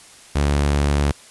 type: tone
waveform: sawtooth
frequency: 71.9 Hz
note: D2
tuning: 36 cents flat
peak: -12 dBFS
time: 0.35-1.12 s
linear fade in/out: 10 ms
effects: white hiss -45 dBFS RMS until 1.3 s + resampled to 24000 Hz